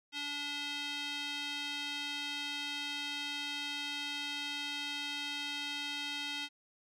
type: tone with band-pass filter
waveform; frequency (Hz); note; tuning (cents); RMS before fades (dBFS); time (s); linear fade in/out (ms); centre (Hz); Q
square; 288.8; D4; -29; -39; 0.12-6.49; 50; 3300; 2.4
effects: none